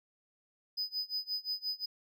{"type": "tone with tremolo", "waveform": "triangle", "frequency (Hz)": 4998, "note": "D#8", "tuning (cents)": 7, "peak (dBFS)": -30, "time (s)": [0.77, 1.86], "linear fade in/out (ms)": 10, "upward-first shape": "sine", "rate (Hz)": 5.7, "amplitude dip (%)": 95, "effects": []}